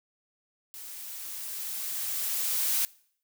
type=noise with level ramp; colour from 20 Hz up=blue; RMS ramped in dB=-43 to -26 dBFS; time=0.74-2.85 s; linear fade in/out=0 ms; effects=noise-tail reverb RT60 0.6 s tail -23 dB re dry